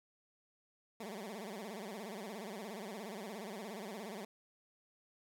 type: tone with vibrato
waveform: 15% pulse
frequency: 207.7 Hz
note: G#3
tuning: in tune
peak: -37 dBFS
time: 1-4.25 s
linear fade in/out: 5 ms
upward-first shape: sine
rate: 17 Hz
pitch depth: 190 cents each way
effects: none